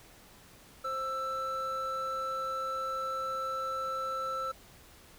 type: tone pair together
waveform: triangle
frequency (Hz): 527 / 1328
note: C5 / E6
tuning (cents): +12 / +12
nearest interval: octave + major third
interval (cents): 1600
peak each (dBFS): -37 / -31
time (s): 0.84-4.52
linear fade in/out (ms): 10
effects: pink hiss -56 dBFS RMS until 5.18 s